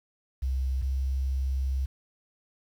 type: tone pair in turn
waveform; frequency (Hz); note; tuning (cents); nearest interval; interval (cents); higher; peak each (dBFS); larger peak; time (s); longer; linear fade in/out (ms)
sine; 65.41 / 66.28; C2 / C2; 0 / +23; unison; 23; second; -25; neither; 0.42-0.82 / 0.82-1.86; second; 10
effects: 9-bit